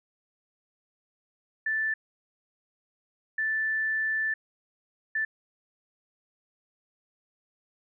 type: tone bursts at uneven times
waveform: sine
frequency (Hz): 1760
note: A6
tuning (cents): 0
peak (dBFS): -25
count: 3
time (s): 1.66-1.94 / 3.38-4.34 / 5.15-5.25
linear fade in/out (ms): 5
effects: none